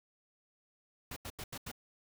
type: noise bursts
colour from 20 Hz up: pink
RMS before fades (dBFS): -43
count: 5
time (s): 1.11-1.716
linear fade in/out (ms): 5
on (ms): 54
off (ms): 84
effects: none